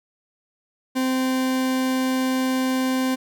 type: tone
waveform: 40% pulse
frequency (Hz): 259.5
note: C4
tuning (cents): -14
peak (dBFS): -19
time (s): 0.95-3.16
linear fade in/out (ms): 20
effects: none